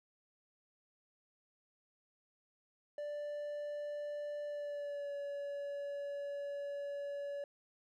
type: tone with pitch glide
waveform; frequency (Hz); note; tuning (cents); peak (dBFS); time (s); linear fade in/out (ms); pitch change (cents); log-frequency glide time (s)
triangle; 587.3 to 568.9; D5 to C#5; 0 to +45; -37; 2.98-7.44; 2; -55; 4.46-5.14
effects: none